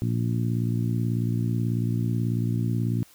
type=harmonic tone; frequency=58.27 Hz; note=A#1; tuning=in tune; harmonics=2 / 3 / 4 / 5 / 6; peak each=-24 / -30 / -31 / -35 / -39 dBFS; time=0.02-3.03 s; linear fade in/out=0 ms; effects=white hiss -55 dBFS RMS until 3.14 s